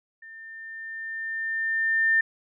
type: tone with level ramp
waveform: sine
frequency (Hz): 1800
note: A6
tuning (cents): +39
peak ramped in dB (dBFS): -42 to -17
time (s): 0.22-2.21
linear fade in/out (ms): 5
effects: none